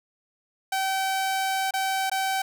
sawtooth tone with dropouts, 769 Hz, G5, 33 cents flat, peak -20 dBFS, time 0.72-2.42 s, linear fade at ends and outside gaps 5 ms, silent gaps 1.709-1.737 / 2.098-2.115 s, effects none

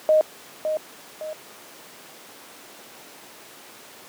sine tone with echo, 621 Hz, D#5, 3 cents flat, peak -13 dBFS, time 0.09-0.21 s, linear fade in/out 0 ms, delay 560 ms, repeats 2, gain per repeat -8 dB, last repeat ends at 1.33 s, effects pink hiss -44 dBFS RMS until 4.08 s + high-pass 300 Hz 12 dB/octave

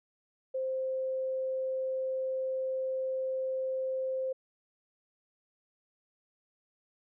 sine tone, 523.3 Hz, C5, in tune, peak -30 dBFS, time 0.54-4.33 s, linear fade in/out 10 ms, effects none

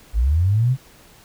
sine linear sweep, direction up, 49.2 to 135.4 Hz, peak -14 dBFS, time 0.13-0.77 s, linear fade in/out 50 ms, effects pink hiss -49 dBFS RMS until 1.24 s

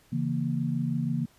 sine chord, A# diminished, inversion first, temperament equal, 138.59 / 164.81 / 233.1 Hz, C#3 / E3 / A#3, 0 / 0 / 0 cents, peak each -30 dBFS, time 0.12-1.26 s, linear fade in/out 10 ms, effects pink hiss -61 dBFS RMS until 1.38 s + resampled to 32000 Hz

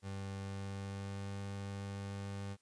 30% pulse tone with pitch glide, 97.7 to 99.24 Hz, G2 to G2, -5 to +22 cents, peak -38 dBFS, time 0.02-2.57 s, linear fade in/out 50 ms, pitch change +27 cents, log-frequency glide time 0.33-1.48 s, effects white hiss -75 dBFS RMS until 2.61 s + resampled to 22050 Hz

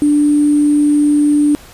sine tone with sample-and-hold, 293.9 Hz, D4, 1 cent sharp, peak -8 dBFS, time 0.02-1.55 s, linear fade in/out 0 ms, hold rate 8820 Hz, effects pink hiss -39 dBFS RMS until 1.73 s + resampled to 32000 Hz

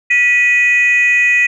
sine tone pair together, 1953.5 / 2489 Hz, B6 / D#7, -19 / 0 cents, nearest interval major third, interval 419 cents, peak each -10 dBFS, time 0.1-1.47 s, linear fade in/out 10 ms, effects tanh soft clip ceiling -4 dBFS

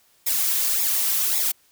blue noise with flanger, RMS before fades -22 dBFS, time 0.26-1.52 s, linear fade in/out 10 ms, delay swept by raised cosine 0.66 to 3.46 ms, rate 1.8 Hz, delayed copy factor -0.9, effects white hiss -60 dBFS RMS until 1.71 s

